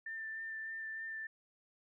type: tone with vibrato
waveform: sine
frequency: 1784 Hz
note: A6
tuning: 23 cents sharp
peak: -40 dBFS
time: 0.06-1.27 s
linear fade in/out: 5 ms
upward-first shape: sine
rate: 3.3 Hz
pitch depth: 14 cents each way
effects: none